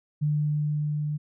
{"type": "tone with level ramp", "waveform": "sine", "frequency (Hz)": 149.4, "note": "D3", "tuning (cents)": 30, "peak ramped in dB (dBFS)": [-21, -26], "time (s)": [0.21, 1.18], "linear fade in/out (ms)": 20, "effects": []}